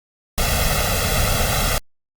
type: noise with comb filter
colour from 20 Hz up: pink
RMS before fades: -19 dBFS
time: 0.38-1.78 s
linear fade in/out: 0 ms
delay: 1.5 ms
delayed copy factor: +0.95
effects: Opus 48 kbps